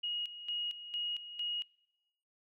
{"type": "tone with tremolo", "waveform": "sine", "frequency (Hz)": 2883, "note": "F#7", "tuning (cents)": -46, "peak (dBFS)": -33, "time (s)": [0.03, 1.63], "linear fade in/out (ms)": 10, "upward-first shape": "square", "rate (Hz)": 2.2, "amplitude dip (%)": 70, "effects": ["noise-tail reverb RT60 0.9 s tail -24 dB re dry"]}